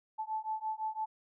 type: beating tone pair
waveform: sine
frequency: 869 / 874.9 Hz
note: A5 / A5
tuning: -22 / -10 cents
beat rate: 5.9 Hz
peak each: -37 / -37 dBFS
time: 0.18-1.06 s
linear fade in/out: 20 ms
effects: none